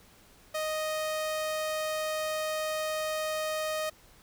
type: tone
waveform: sawtooth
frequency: 622.3 Hz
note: D#5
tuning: in tune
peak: -26 dBFS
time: 0.54-3.9 s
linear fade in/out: 10 ms
effects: pink hiss -58 dBFS RMS until 4.22 s